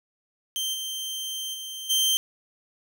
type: tone with level steps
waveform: sawtooth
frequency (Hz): 3136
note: G7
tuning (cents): 0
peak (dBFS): -23 / -27 / -31 / -17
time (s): 0.56-2.17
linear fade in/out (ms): 0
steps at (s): 0.73 / 1.53 / 1.89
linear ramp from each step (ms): 20
effects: none